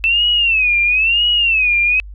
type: tone with vibrato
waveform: sine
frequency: 2637 Hz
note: E7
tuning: in tune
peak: -11 dBFS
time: 0.04-2 s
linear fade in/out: 0 ms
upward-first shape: sine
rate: 1 Hz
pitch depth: 170 cents each way
effects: added 50 Hz sine -30 dBFS peak until 2.14 s